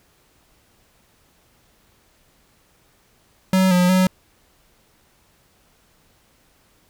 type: tone with pitch steps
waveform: square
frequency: 187.9 / 179.5 / 185.7 Hz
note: F#3 / F3 / F#3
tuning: +27 / +48 / +7 cents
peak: -14 dBFS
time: 3.53-4.07 s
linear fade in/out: 2 ms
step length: 180 ms
effects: pink hiss -59 dBFS RMS until 6.89 s